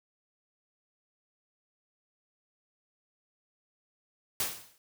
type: noise with exponential decay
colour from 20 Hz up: white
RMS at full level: -28 dBFS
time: 4.4-4.78 s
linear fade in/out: 1 ms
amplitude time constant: 81 ms
effects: none